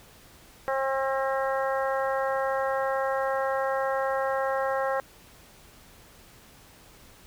harmonic tone, 268.2 Hz, C4, 43 cents sharp, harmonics 2 / 3 / 4 / 5 / 6 / 7, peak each -27 / -31 / -33 / -35 / -37 / -38 dBFS, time 0.68-5 s, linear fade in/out 0 ms, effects pink hiss -53 dBFS RMS until 7.26 s

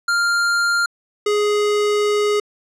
square tone pair in turn, 1396.9 / 416.3 Hz, F6 / G#4, 0 / +4 cents, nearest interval octave + major sixth, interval 2096 cents, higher first, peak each -16 dBFS, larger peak neither, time 0.08-0.86 / 1.26-2.4 s, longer second, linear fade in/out 5 ms, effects low-pass 8000 Hz 12 dB/octave

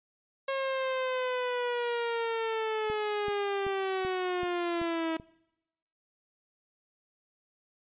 sawtooth linear sweep, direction down, 543 to 321.7 Hz, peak -25 dBFS, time 0.48-5.17 s, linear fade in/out 5 ms
click train, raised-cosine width 3 ms, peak -29 dBFS, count 7, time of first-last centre 2.9-5.199 s, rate 2.61 Hz
effects noise-tail reverb RT60 0.9 s tail -24 dB re dry + resampled to 8000 Hz

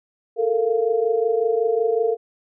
sine tone cluster, 433.3 / 458.7 / 693 Hz, A4 / A#4 / F5, -27 / -28 / -14 cents, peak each -22 / -19 / -28 dBFS, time 0.36-2.17 s, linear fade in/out 50 ms, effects none

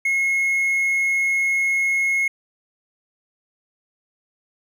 triangle tone with hard clipping, 2167 Hz, C#7, 40 cents flat, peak -18 dBFS, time 0.05-2.28 s, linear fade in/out 5 ms, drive 5 dB, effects none

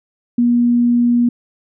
sine tone, 240 Hz, B3, 49 cents flat, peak -10 dBFS, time 0.38-1.29 s, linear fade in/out 5 ms, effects none

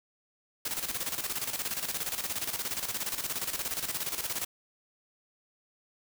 white noise with tremolo, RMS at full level -32 dBFS, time 0.65-4.45 s, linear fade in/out 5 ms, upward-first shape square, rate 17 Hz, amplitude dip 65%, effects none

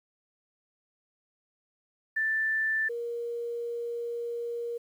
sine tone pair in turn, 1767 / 471.7 Hz, A6 / A#4, +7 / +20 cents, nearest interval octave + major seventh, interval 2287 cents, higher first, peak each -25 / -31 dBFS, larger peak first, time 2.16-2.89 / 2.89-4.78 s, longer second, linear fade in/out 10 ms, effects 10-bit

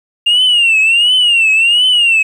sine tone with vibrato, 2794 Hz, F7, in tune, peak -5 dBFS, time 0.26-2.23 s, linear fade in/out 10 ms, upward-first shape triangle, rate 1.4 Hz, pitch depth 160 cents each way, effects tanh soft clip ceiling -5 dBFS + 7-bit

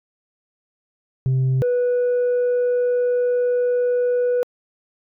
sine tone pair in turn, 130.81 / 491.2 Hz, C3 / B4, 0 / -9 cents, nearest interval octave + major seventh, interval 2291 cents, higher second, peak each -13 / -14 dBFS, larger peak first, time 1.26-1.62 / 1.62-4.43 s, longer second, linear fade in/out 0 ms, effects tanh soft clip ceiling -15 dBFS

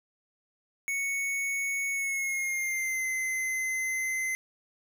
square tone with pitch glide, 2217 to 2057 Hz, C#7 to C7, 0 to -30 cents, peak -29 dBFS, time 0.88-4.35 s, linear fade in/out 0 ms, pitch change -130 cents, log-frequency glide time 1.91-3.07 s, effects 11-bit

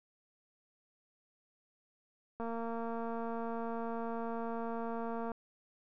click train, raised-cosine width 1 ms, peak -27 dBFS, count 672, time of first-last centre 2.4-5.317 s, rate 230 Hz, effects none

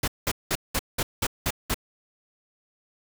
pink noise bursts, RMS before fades -25 dBFS, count 8, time 0.03-1.744 s, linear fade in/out 5 ms, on 48 ms, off 190 ms, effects none

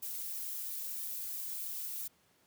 violet noise with flanger, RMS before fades -40 dBFS, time 0.02-2.08 s, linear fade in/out 10 ms, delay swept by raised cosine 1.6 to 3.4 ms, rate 3 Hz, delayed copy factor +0.9, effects pink hiss -69 dBFS RMS until 2.46 s + high-pass 100 Hz 12 dB/octave

